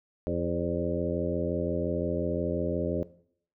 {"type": "harmonic tone with a mistuned harmonic", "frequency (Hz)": 85.7, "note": "F2", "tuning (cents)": -32, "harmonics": [1, 2, 3, 4, 5, 6, 7], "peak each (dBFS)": [-35, -35, -35, -35, -35, -35, -35], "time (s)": [0.27, 3.03], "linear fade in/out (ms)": 0, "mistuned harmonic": 6, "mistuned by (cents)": 40, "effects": ["noise-tail reverb RT60 0.6 s tail -17 dB re dry"]}